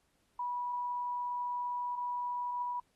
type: tone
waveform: sine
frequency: 977 Hz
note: B5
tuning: 19 cents flat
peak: -33 dBFS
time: 0.39-2.8 s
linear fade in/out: 5 ms
effects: pink hiss -75 dBFS RMS until 2.95 s + AAC 32 kbps